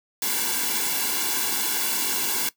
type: noise with comb filter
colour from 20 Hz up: white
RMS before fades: -25 dBFS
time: 0.22-2.49 s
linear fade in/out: 2 ms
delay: 1.6 ms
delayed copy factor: -0.9
effects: noise-tail reverb RT60 0.1 s tail -18 dB re dry + high-pass 200 Hz 12 dB/octave